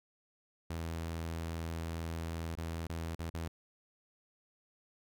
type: tone with dropouts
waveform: sawtooth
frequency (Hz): 82.41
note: E2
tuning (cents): 0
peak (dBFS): -33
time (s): 0.7-3.48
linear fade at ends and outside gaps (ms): 5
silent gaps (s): 2.553-2.574 / 2.87-2.896 / 3.151-3.192 / 3.3-3.34
effects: none